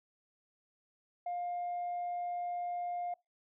sine tone, 706 Hz, F5, 19 cents sharp, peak -33 dBFS, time 1.26-3.14 s, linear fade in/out 5 ms, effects noise-tail reverb RT60 0.2 s tail -24 dB re dry + tanh soft clip ceiling -32 dBFS

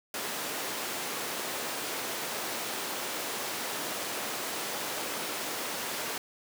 pink high-pass noise, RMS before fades -35 dBFS, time 0.14-6.18 s, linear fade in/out 2 ms, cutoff 350 Hz, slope 12 dB/octave, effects none

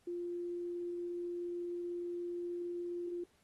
sine tone, 349.2 Hz, F4, in tune, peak -37 dBFS, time 0.07-3.24 s, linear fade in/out 5 ms, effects pink hiss -72 dBFS RMS until 3.43 s + AAC 32 kbps

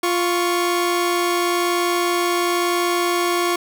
sawtooth tone pair together, 349.2 / 1108.6 Hz, F4 / C#6, 0 / 0 cents, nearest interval octave + minor sixth, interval 2000 cents, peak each -15 / -19 dBFS, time 0.03-3.56 s, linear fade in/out 5 ms, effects none

